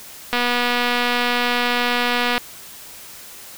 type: click train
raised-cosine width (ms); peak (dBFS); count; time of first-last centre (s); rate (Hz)
0.3; -4; 499; 0.33-2.379; 243
effects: white hiss -39 dBFS RMS until 3.57 s